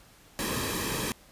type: noise with comb filter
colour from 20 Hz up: pink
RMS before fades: -31 dBFS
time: 0.39-1.12 s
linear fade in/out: 0 ms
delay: 1.4 ms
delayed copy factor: -0.65
effects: pink hiss -56 dBFS RMS until 1.31 s + resampled to 32000 Hz